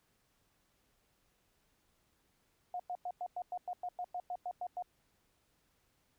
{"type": "tone bursts", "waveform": "sine", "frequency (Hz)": 718, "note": "F5", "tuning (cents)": 48, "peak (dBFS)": -36, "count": 14, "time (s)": [2.74, 4.824], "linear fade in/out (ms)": 2, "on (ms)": 56, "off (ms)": 100, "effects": ["pink hiss -75 dBFS RMS until 6.18 s"]}